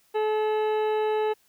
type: harmonic tone with a mistuned harmonic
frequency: 430 Hz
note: A4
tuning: 40 cents flat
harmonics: 1 / 2 / 3 / 4 / 5 / 6 / 7 / 9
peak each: -23 / -29 / -42 / -42 / -46 / -44 / -47 / -49 dBFS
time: 0.14-1.34 s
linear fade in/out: 20 ms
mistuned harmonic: 6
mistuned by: +39 cents
effects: white hiss -64 dBFS RMS until 1.48 s